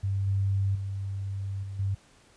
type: tone with level steps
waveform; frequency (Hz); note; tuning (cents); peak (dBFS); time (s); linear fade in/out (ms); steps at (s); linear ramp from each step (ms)
sine; 98; G2; 0; -25 / -23 / -30 / -34 / -25; 0.03-1.95; 10; 0.27 / 0.75 / 1.63 / 1.79; 5
effects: pink hiss -59 dBFS RMS until 2.36 s + resampled to 22050 Hz